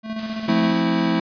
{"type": "tone with tremolo", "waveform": "square", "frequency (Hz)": 220, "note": "A3", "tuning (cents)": 0, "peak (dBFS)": -25, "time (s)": [0.03, 0.73], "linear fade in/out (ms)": 50, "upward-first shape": "square", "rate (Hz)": 15, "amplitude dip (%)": 45}
{"type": "noise", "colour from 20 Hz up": "white", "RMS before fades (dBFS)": -35, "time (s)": [0.18, 0.82], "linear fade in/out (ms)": 10}
{"type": "chord", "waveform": "square", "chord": "F major seventh", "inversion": "none", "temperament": "equal with one note detuned", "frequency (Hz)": [174.61, 220, 261.6, 325.7], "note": ["F3", "A3", "C4", "E4"], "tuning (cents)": [0, 0, 0, -21], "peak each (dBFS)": [-24, -24, -26, -23], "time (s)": [0.48, 1.2], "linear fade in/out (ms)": 5}
{"effects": ["resampled to 11025 Hz"]}